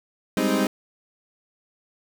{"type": "chord", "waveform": "30% pulse", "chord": "Ab major seventh", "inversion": "third", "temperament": "equal with one note detuned", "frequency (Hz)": [196, 207.7, 260.7, 311.1], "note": ["G3", "Ab3", "C4", "Eb4"], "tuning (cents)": [0, 0, -6, 0], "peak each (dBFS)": [-23, -24, -22, -23], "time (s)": [0.37, 0.67], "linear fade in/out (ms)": 2, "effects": []}